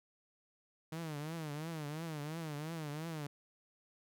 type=tone with vibrato; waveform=sawtooth; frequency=155.56 Hz; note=D#3; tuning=in tune; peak=-36 dBFS; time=0.92-3.27 s; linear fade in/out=5 ms; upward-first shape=triangle; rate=2.9 Hz; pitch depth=150 cents each way; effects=none

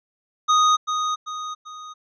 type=tone with echo; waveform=square; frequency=1244.5 Hz; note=D#6; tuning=in tune; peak=-15 dBFS; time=0.48-0.77 s; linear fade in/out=20 ms; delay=390 ms; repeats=3; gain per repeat=-7 dB; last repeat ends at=1.94 s; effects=resampled to 16000 Hz

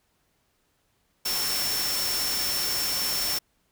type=tone in noise; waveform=sine; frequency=5410 Hz; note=E8; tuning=44 cents sharp; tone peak=-28 dBFS; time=1.25-3.39 s; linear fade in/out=10 ms; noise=white; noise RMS=-29 dBFS; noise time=1.25-3.39 s; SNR=-2 dB; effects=pink hiss -70 dBFS RMS until 3.71 s

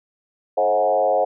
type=tone with frequency modulation; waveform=sine; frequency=630 Hz; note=D#5; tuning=21 cents sharp; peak=-15 dBFS; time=0.57-1.25 s; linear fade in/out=10 ms; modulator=98.2 Hz; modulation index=1.6; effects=none

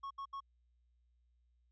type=tone bursts; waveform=triangle; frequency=1100 Hz; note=C#6; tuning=14 cents flat; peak=-39 dBFS; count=3; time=0.03-0.405 s; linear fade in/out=10 ms; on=77 ms; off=72 ms; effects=added 60 Hz sine -70 dBFS peak until 1.71 s + resampled to 16000 Hz

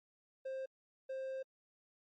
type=tone bursts at uneven times; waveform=triangle; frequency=529 Hz; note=C5; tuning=19 cents sharp; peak=-37 dBFS; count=2; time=0.45-0.66 / 1.09-1.43 s; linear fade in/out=10 ms; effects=MP3 32 kbps

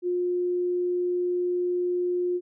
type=tone; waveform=sine; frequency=356.4 Hz; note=F4; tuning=35 cents sharp; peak=-23 dBFS; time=0.02-2.41 s; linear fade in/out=50 ms; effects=none

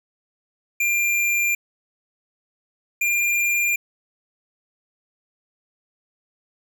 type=tone pair in turn; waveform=square; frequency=2387 / 2397 Hz; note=D7 / D7; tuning=+28 / +35 cents; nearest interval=unison; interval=7 cents; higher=second; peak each=-19 dBFS; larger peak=neither; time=0.8-1.55 / 3.01-3.76 s; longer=neither; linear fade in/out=5 ms; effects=none

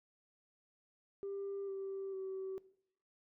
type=tone with pitch steps; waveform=sine; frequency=396.2 / 388.9 / 381.8 Hz; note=G4 / G4 / G4; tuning=+18 / -14 / -46 cents; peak=-38 dBFS; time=1.23-2.58 s; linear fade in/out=0 ms; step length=450 ms; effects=noise-tail reverb RT60 0.7 s tail -20 dB re dry + tanh soft clip ceiling -36 dBFS

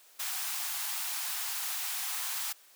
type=high-pass noise; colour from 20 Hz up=white; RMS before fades=-35 dBFS; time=0.19-2.53 s; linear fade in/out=10 ms; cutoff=700 Hz; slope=96 dB/octave; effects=white hiss -59 dBFS RMS until 2.75 s + high-pass 400 Hz 12 dB/octave

